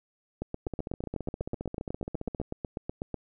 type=two click trains; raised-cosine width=2 ms; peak=-19 / -21 dBFS; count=23 / 27; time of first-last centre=0.42-3.143 / 0.67-2.415 s; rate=8.08 / 14.9 Hz; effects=none